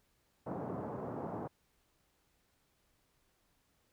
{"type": "band-pass noise", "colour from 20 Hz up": "pink", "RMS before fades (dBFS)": -41, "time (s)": [0.46, 1.48], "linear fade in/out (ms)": 10, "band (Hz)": [120, 1000], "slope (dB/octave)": 24, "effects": ["pink hiss -75 dBFS RMS until 3.92 s"]}